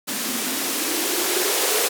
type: noise with band-pass filter sweep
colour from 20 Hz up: violet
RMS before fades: -23 dBFS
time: 0.07-1.89 s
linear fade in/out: 20 ms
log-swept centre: 220 to 460 Hz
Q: 6.5
effects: none